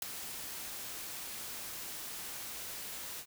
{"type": "noise with ADSR envelope", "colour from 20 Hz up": "white", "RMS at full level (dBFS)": -31, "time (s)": [0.02, 3.26], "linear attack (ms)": 4, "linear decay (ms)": 6, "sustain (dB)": -12, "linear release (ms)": 66, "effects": []}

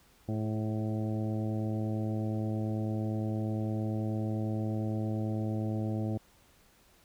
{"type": "harmonic tone with a mistuned harmonic", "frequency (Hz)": 108.8, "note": "A2", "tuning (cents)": -19, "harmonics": [1, 2, 3, 4, 5, 6, 7], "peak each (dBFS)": [-32, -35, -38, -46, -44, -46, -48], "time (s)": [0.28, 6.18], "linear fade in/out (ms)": 10, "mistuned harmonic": 4, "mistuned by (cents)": -34, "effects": ["pink hiss -63 dBFS RMS until 7.04 s"]}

